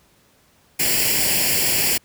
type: noise with comb filter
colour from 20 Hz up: white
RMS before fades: -19 dBFS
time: 0.79-1.98 s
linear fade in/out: 10 ms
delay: 0.4 ms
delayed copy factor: +0.75
effects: pink hiss -57 dBFS RMS until 2.04 s + high-pass 60 Hz 12 dB/octave